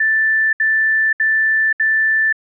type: tone bursts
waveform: sine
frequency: 1764 Hz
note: A6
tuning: 4 cents sharp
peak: -12 dBFS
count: 4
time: 0-2.327 s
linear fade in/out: 5 ms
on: 530 ms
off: 69 ms
effects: none